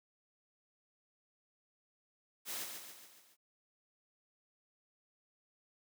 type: noise with echo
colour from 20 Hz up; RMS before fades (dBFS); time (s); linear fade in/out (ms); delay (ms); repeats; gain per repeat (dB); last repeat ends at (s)
white; -41; 2.45-2.67; 50; 140; 5; -5; 3.37
effects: high-pass 200 Hz 12 dB/octave